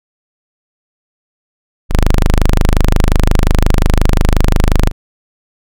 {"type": "tone", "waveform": "sawtooth", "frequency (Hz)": 25.64, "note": "G#0", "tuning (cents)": -21, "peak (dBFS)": -3, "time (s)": [1.89, 4.92], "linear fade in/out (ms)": 50, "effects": []}